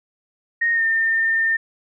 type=tone with pitch glide; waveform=sine; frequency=1859 to 1809.2 Hz; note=A#6 to A6; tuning=-5 to +48 cents; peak=-16 dBFS; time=0.61-1.57 s; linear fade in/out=10 ms; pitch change=-47 cents; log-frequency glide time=0.72-0.84 s; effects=none